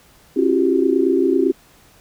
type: tone cluster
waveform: sine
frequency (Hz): 271 / 335.9 / 365.7 / 393.7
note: C#4 / E4 / F#4 / G4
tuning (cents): -39 / +33 / -20 / +8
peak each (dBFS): -19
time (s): 0.36-1.52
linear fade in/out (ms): 10
effects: pink hiss -51 dBFS RMS until 2 s